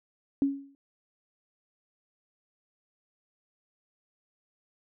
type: tone with exponential decay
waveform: sine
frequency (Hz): 277.2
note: C#4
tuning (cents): 0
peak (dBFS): -19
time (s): 0.42-0.75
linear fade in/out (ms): 1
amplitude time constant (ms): 70
effects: none